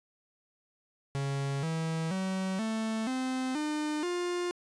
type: tone with pitch steps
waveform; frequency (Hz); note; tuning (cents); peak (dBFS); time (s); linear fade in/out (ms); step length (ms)
45% pulse; 138.59 / 161.98 / 189.32 / 221.3 / 258.6 / 302.3 / 353.3; C#3 / E3 / F#3 / A3 / C4 / D#4 / F4; 0 / -30 / +40 / +10 / -20 / -50 / +20; -30; 1.15-4.51; 0; 480
effects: resampled to 22050 Hz